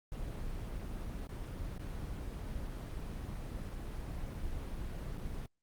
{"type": "noise with dropouts", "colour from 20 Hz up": "brown", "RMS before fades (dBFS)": -40, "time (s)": [0.12, 5.46], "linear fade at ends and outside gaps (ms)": 1, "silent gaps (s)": [[1.271, 1.291], [1.78, 1.794], [5.176, 5.18]], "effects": ["Opus 24 kbps"]}